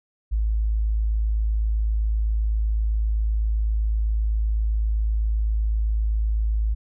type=tone; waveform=sine; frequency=53.9 Hz; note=A1; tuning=35 cents flat; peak=-19 dBFS; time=0.31-6.75 s; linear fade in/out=20 ms; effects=none